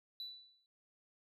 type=tone with exponential decay; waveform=sine; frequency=3967 Hz; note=B7; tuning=7 cents sharp; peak=-38 dBFS; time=0.2-0.66 s; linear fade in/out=1 ms; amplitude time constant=100 ms; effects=tanh soft clip ceiling -40 dBFS